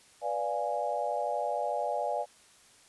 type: chord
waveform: sine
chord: B diminished seventh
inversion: none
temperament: equal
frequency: 493.9 / 587.3 / 698.5 / 830.6 Hz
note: B4 / D5 / F5 / Ab5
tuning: 0 / 0 / 0 / 0 cents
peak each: -37 / -33 / -34 / -34 dBFS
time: 0.21-2.26 s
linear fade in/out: 50 ms
effects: white hiss -59 dBFS RMS until 2.88 s + resampled to 24000 Hz